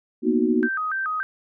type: chord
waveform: sine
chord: B major seventh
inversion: third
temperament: equal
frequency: 233.1 / 246.9 / 311.1 / 370 Hz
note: A#3 / B3 / D#4 / F#4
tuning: 0 / 0 / 0 / 0 cents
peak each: -23 dBFS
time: 0.22-0.69 s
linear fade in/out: 50 ms
type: tone with vibrato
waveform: sine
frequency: 1400 Hz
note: F6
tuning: 4 cents sharp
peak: -23 dBFS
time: 0.63-1.23 s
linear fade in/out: 0 ms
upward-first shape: square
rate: 3.5 Hz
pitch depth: 190 cents each way
effects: none